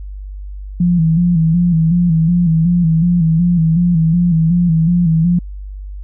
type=tone with vibrato; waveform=sine; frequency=168.3 Hz; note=E3; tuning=36 cents sharp; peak=-9 dBFS; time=0.8-5.39 s; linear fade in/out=5 ms; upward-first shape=square; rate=2.7 Hz; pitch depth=71 cents each way; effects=added 49 Hz sine -25 dBFS peak until 6.03 s